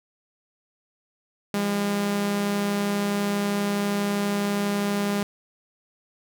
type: tone pair together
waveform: sawtooth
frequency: 170.6 / 202.9 Hz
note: F3 / G#3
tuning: -40 / -40 cents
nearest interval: minor third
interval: 300 cents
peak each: -31 / -19 dBFS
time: 1.54-5.23 s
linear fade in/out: 2 ms
effects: none